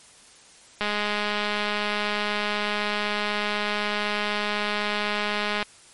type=click train; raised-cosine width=0.3 ms; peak=-10 dBFS; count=1003; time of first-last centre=0.81-5.627 s; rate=208 Hz; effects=white hiss -51 dBFS RMS until 5.93 s + MP3 48 kbps